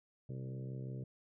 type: harmonic tone with a mistuned harmonic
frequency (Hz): 65.41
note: C2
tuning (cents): 0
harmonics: 2 / 3 / 4 / 5 / 6 / 7 / 8 / 9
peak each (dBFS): -41 / -50 / -56 / -55 / -55 / -56 / -63 / -61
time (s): 0.29-1.04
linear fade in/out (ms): 5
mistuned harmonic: 2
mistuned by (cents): -26
effects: none